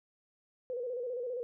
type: tone with vibrato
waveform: sine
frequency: 492 Hz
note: B4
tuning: 7 cents flat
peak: -34 dBFS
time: 0.7-1.43 s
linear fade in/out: 0 ms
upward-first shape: square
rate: 15 Hz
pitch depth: 63 cents each way
effects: none